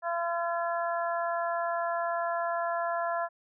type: harmonic tone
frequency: 340.3 Hz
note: F4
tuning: 45 cents flat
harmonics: 2 / 3 / 4 / 5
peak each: -30 / -34 / -36 / -38 dBFS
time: 0.02-3.29 s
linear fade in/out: 50 ms
effects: none